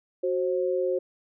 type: tone pair together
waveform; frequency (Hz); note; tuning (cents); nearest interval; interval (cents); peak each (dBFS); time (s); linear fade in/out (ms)
sine; 370 / 531.7; F#4 / C5; 0 / +28; tritone; 628; -26; 0.23-0.99; 10
effects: none